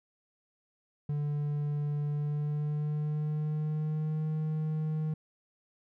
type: tone with pitch glide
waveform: triangle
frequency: 146.83 to 155.56 Hz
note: D3 to D#3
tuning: 0 to 0 cents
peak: -27 dBFS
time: 1.09-5.14 s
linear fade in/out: 5 ms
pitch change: +100 cents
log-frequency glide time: 2.09-4.26 s
effects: none

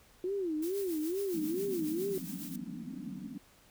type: tone with vibrato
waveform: sine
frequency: 350.2 Hz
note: F4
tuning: 5 cents sharp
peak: -31 dBFS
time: 0.24-2.18 s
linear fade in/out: 2 ms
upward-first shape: sine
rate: 2.3 Hz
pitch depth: 240 cents each way
type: noise with tremolo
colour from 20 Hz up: blue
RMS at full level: -44 dBFS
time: 0.62-2.56 s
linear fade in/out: 5 ms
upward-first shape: triangle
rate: 7.3 Hz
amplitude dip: 60%
type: band-pass noise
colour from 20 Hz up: pink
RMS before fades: -42 dBFS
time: 1.34-3.38 s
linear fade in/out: 2 ms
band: 160 to 300 Hz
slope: 96 dB/octave
effects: pink hiss -62 dBFS RMS until 3.7 s

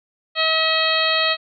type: harmonic tone with a mistuned harmonic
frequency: 640 Hz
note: D#5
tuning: 49 cents sharp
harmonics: 1 / 2 / 3 / 4 / 5 / 6 / 7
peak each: -24 / -24 / -24 / -24 / -24 / -24 / -24 dBFS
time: 0.35-1.37 s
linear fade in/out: 50 ms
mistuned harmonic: 7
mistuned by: -63 cents
effects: none

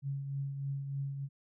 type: tone with tremolo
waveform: sine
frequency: 138.59 Hz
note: C#3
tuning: in tune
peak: -32 dBFS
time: 0.02-1.29 s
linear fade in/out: 50 ms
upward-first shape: triangle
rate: 3.3 Hz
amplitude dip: 50%
effects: none

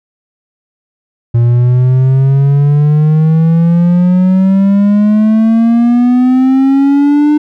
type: exponential sweep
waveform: triangle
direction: up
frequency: 117.1 to 301.3 Hz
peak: -3 dBFS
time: 1.34-7.38 s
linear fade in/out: 10 ms
effects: none

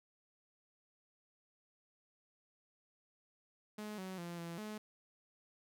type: tone with pitch steps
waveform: sawtooth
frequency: 211.6 / 187.6 / 172.1 / 169 / 213.2 Hz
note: G#3 / F#3 / F3 / E3 / G#3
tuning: +33 / +24 / -25 / +43 / +46 cents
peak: -39 dBFS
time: 3.78-4.78 s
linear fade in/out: 5 ms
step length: 200 ms
effects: none

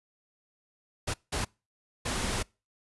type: noise bursts at uneven times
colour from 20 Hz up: pink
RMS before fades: -31 dBFS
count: 3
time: 1.07-1.14 / 1.32-1.45 / 2.05-2.43 s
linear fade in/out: 10 ms
effects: noise-tail reverb RT60 0.3 s tail -26 dB re dry + resampled to 24000 Hz

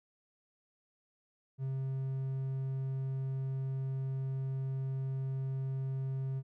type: tone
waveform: triangle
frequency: 133.5 Hz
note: C3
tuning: 35 cents sharp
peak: -31 dBFS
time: 1.58-6.43 s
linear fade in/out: 50 ms
effects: none

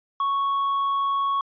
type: tone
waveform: triangle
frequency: 1108.7 Hz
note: C#6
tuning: in tune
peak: -19 dBFS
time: 0.2-1.41 s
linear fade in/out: 2 ms
effects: resampled to 11025 Hz

